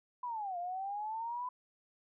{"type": "linear two-way sweep", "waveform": "sine", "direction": "down then up", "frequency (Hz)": [1007, 690, 1007], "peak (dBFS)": -36, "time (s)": [0.23, 1.49], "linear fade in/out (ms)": 5, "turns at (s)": 0.58, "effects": []}